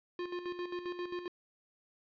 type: tone with tremolo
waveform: square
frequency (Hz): 354.1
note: F4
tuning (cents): +24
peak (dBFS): -36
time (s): 0.19-1.28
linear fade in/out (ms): 2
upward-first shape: square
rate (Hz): 7.5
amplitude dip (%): 60
effects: resampled to 11025 Hz + 13-bit